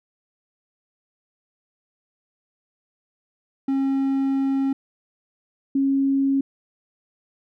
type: tone pair in turn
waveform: triangle / sine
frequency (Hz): 271 / 273.2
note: C#4 / C#4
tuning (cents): -39 / -25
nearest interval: unison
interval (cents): 14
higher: second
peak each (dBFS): -17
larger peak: neither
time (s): 3.68-4.73 / 5.75-6.41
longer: first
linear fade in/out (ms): 5
effects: none